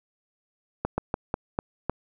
slowing click train, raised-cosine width 1 ms, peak -11 dBFS, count 6, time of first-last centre 0.85-1.896 s, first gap 130 ms, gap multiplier 1.24, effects none

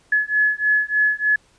sine beating tone pair, 1703 / 1706.3 Hz, G#6 / G#6, +43 / +46 cents, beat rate 3.3 Hz, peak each -19 dBFS, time 0.12-1.36 s, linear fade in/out 5 ms, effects pink hiss -57 dBFS RMS until 1.58 s + resampled to 22050 Hz

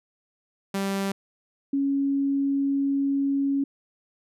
sawtooth / sine tone pair in turn, 196 / 277.2 Hz, G3 / C#4, 0 / 0 cents, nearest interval tritone, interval 600 cents, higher second, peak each -21 dBFS, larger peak neither, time 0.74-1.12 / 1.73-3.64 s, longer second, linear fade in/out 5 ms, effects resampled to 32000 Hz

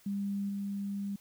sine tone with level steps, 200 Hz, G3, 35 cents sharp, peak -31 / -33 dBFS, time 0.06-1.16 s, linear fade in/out 5 ms, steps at 0.49 s, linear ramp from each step 5 ms, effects white hiss -62 dBFS RMS until 1.2 s

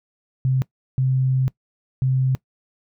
sine tone bursts at uneven times, 130.8 Hz, C3, in tune, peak -16 dBFS, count 3, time 0.45-0.62 / 0.98-1.48 / 2.02-2.35 s, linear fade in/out 0 ms, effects noise-tail reverb RT60 0.1 s tail -21 dB re dry

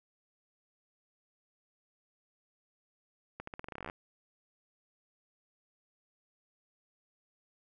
accelerating click train, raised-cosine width 0.5 ms, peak -26 dBFS, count 16, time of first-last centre 3.4-3.899 s, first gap 74 ms, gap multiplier 0.87, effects none

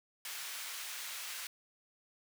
pink high-pass noise, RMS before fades -43 dBFS, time 0.25-1.47 s, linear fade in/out 2 ms, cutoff 1700 Hz, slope 12 dB/octave, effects none

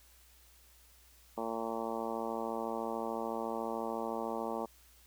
harmonic tone, 113.8 Hz, A#2, 41 cents flat, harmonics 2 / 3 / 4 / 5 / 6 / 7 / 8 / 9 / 10, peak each -42 / -43 / -41 / -42 / -44 / -43 / -43 / -48 / -47 dBFS, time 1.37-4.66 s, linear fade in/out 10 ms, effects added 60 Hz sine -63 dBFS peak until 5.06 s + white hiss -63 dBFS RMS until 5.06 s

